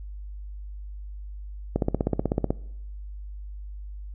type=click train; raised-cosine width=2 ms; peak=-9 dBFS; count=13; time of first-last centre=1.76-2.505 s; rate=16.1 Hz; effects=noise-tail reverb RT60 0.8 s tail -21 dB re dry + added 50 Hz sine -35 dBFS peak until 4.14 s